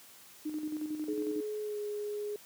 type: tone with tremolo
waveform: sine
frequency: 305.8 Hz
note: D#4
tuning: 30 cents flat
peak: -32 dBFS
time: 0.45-1.41 s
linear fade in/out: 10 ms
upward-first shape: square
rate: 11 Hz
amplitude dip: 50%
type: tone with pitch glide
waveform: sine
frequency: 424 to 416.2 Hz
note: G#4 to G#4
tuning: +36 to +4 cents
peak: -34 dBFS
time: 1.08-2.36 s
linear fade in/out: 2 ms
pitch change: -32 cents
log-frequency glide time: 1.63-1.78 s
effects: white hiss -55 dBFS RMS until 2.45 s + high-pass 100 Hz 12 dB/octave